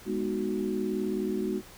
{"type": "chord", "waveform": "sine", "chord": "G# minor seventh", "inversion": "none", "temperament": "equal", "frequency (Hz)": [207.7, 246.9, 311.1, 370], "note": ["G#3", "B3", "D#4", "F#4"], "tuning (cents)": [0, 0, 0, 0], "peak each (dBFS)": [-32, -35, -35, -31], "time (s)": [0.05, 1.62], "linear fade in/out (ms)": 50, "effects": ["pink hiss -50 dBFS RMS until 1.77 s"]}